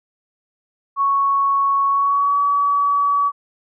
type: tone with pitch glide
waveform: sine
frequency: 1108.7 to 1139.2 Hz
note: C#6 to C#6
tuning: 0 to +47 cents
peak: -14 dBFS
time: 0.96-3.32 s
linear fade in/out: 50 ms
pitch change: +47 cents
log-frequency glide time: 1.88-2.39 s
effects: none